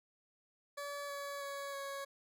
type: tone with pitch steps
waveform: 20% pulse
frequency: 572 / 566.1 / 560.2 / 554.4 Hz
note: D5 / C#5 / C#5 / C#5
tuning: -46 / +36 / +18 / 0 cents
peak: -36 dBFS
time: 0.77-2.05 s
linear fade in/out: 10 ms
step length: 320 ms
effects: none